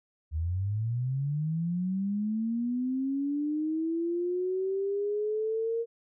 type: linear sweep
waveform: sine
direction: up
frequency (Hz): 74.6 to 466.2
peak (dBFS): -27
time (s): 0.31-5.86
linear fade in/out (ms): 50
effects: none